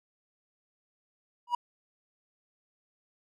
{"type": "tone with exponential growth", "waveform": "triangle", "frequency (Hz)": 965, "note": "B5", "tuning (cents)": -40, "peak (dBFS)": -19, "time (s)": [1.47, 1.55], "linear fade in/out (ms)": 5, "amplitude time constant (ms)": 17, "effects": []}